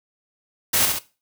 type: noise with echo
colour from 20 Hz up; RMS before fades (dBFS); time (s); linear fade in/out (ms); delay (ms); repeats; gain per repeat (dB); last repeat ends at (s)
white; -19; 0.73-0.86; 10; 66; 2; -4; 0.992
effects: noise-tail reverb RT60 0.3 s tail -17 dB re dry